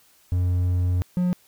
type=tone pair in turn; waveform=triangle; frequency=89.6 / 179.2 Hz; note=F2 / F3; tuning=+45 / +45 cents; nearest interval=octave; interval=1200 cents; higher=second; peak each=-17 dBFS; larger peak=neither; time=0.32-1.02 / 1.17-1.33 s; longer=first; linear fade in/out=0 ms; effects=white hiss -58 dBFS RMS until 1.47 s